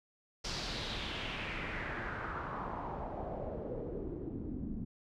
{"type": "noise with low-pass filter sweep", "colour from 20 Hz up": "pink", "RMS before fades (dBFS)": -40, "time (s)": [0.44, 4.85], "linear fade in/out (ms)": 10, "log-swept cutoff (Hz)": [5300, 220], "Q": 3.1, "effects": []}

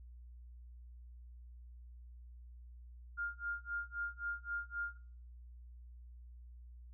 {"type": "tone with tremolo", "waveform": "sine", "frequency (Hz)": 1407, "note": "F6", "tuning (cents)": 12, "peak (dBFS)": -35, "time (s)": [3.17, 4.98], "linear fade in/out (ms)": 20, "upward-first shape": "sine", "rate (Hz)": 3.8, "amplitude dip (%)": 95, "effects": ["noise-tail reverb RT60 0.5 s tail -22 dB re dry", "added 60 Hz sine -51 dBFS peak until 6.93 s"]}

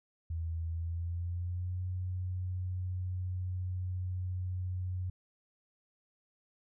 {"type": "tone with pitch glide", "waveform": "sine", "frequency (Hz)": [82.41, 91.44], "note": ["E2", "F#2"], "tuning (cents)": [0, -20], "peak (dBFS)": -33, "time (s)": [0.3, 5.1], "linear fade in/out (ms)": 5, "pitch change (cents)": 180, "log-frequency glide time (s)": [0.68, 1.83], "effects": []}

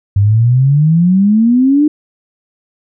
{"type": "exponential sweep", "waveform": "sine", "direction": "up", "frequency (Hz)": [97.3, 306.5], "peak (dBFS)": -6, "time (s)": [0.16, 1.88], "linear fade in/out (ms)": 5, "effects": []}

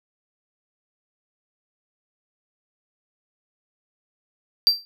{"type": "tone with exponential decay", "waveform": "triangle", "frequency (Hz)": 4699, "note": "D8", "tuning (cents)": 0, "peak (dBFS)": -8, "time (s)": [4.67, 4.85], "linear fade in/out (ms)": 0, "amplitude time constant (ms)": 37, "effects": []}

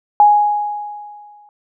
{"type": "tone with exponential decay", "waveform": "sine", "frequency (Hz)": 831, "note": "G#5", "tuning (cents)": 1, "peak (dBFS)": -4, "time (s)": [0.2, 1.49], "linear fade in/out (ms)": 1, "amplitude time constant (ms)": 280, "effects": []}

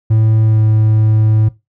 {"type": "tone with pitch glide", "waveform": "triangle", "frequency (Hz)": [110, 108.74], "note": ["A2", "A2"], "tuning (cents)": [0, -20], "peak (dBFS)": -6, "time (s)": [0.1, 1.49], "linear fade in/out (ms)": 10, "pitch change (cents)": -20, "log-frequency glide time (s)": [0.43, 0.61], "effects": ["noise-tail reverb RT60 0.2 s tail -17 dB re dry"]}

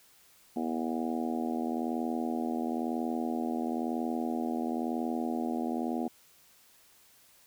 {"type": "harmonic tone", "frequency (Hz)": 81, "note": "E2", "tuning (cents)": -30, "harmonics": [3, 4, 5, 6, 7, 8, 9, 10], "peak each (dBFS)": [-32, -36, -41, -45, -46, -44, -39, -45], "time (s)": [0.56, 6.08], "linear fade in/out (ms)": 5, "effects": ["white hiss -61 dBFS RMS until 7.46 s"]}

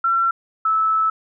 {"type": "tone pair in turn", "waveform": "sine", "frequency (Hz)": [1355, 1307.5], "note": ["E6", "E6"], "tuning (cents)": [47, -15], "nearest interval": "minor second", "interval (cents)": 62, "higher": "first", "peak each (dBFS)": -15, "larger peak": "neither", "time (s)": [[0.04, 0.31], [0.65, 1.1]], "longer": "second", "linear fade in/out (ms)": 5, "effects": []}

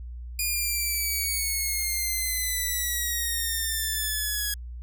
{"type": "exponential sweep", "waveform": "5% pulse", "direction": "down", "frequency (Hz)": [2441, 1661.2], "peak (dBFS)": -16, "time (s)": [0.39, 4.54], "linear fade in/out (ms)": 2, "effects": ["added 60 Hz sine -35 dBFS peak until 4.82 s"]}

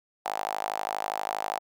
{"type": "tone with high-pass filter", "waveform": "sawtooth", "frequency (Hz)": 52.4, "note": "G#1", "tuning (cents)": 16, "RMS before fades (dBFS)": -32, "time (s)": [0.25, 1.59], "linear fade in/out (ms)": 10, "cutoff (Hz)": 770, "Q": 5.6, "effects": []}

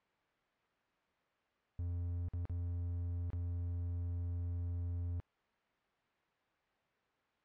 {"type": "tone with dropouts", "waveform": "triangle", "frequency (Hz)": 87, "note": "F2", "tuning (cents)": -6, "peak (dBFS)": -34, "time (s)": [1.79, 5.2], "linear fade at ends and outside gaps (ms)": 0, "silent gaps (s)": [[2.285, 2.335], [2.454, 2.496], [3.303, 3.332]], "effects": ["white hiss -75 dBFS RMS until 7.44 s", "low-pass 2000 Hz 12 dB/octave"]}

